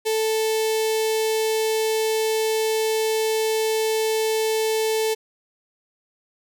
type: tone with notch filter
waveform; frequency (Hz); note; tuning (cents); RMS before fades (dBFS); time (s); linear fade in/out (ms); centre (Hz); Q
sawtooth; 440; A4; 0; -22; 0.05-5.15; 20; 1300; 0.82
effects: none